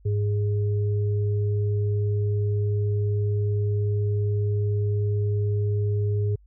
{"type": "tone pair together", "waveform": "sine", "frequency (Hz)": [103.04, 412.7], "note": ["G#2", "G#4"], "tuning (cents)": [-13, -11], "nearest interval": "2 octaves", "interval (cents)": 2402, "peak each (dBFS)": [-21, -31], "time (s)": [0.05, 6.36], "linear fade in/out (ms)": 10, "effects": ["added 50 Hz sine -51 dBFS peak until 6.46 s"]}